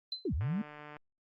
sine tone with exponential decay, 4063 Hz, B7, 48 cents sharp, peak -31 dBFS, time 0.12-0.28 s, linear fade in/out 2 ms, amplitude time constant 34 ms
sine linear two-way sweep, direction down then up, 433.8 to 60.6 to 223.8 Hz, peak -30 dBFS, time 0.25-0.62 s, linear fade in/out 5 ms, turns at 0.34 s
click train, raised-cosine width 0.5 ms, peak -33 dBFS, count 84, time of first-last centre 0.41-0.967 s, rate 149 Hz
effects Opus 24 kbps

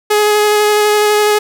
sawtooth tone with vibrato, 420 Hz, G#4, 19 cents sharp, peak -5 dBFS, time 0.1-1.39 s, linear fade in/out 10 ms, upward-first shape square, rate 12 Hz, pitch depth 8 cents each way, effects none

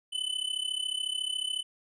square tone with amplitude modulation, 3014 Hz, F#7, 31 cents sharp, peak -27 dBFS, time 0.12-1.63 s, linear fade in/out 20 ms, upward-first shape sine, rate 34 Hz, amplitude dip 85%, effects resampled to 22050 Hz

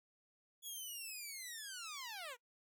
10% pulse linear sweep, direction down, 3400 to 453.2 Hz, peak -37 dBFS, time 0.62-2.37 s, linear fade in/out 50 ms, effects noise-tail reverb RT60 0.1 s tail -22 dB re dry

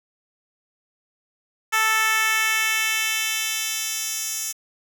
10% pulse tone with high-pass filter sweep, 440 Hz, A4, in tune, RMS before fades -23 dBFS, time 1.72-4.53 s, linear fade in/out 20 ms, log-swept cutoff 1200 to 6200 Hz, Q 1.2, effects 7-bit

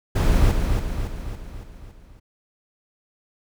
brown noise with echo, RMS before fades -17 dBFS, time 0.15-0.52 s, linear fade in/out 10 ms, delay 280 ms, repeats 6, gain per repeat -5 dB, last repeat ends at 2.2 s, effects none

